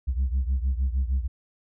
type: beating tone pair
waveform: sine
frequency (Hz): 63.4 / 69.9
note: B1 / C#2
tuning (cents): +46 / +15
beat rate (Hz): 6.5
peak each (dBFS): -22 / -25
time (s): 0.07-1.28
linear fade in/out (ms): 20
effects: tanh soft clip ceiling -19 dBFS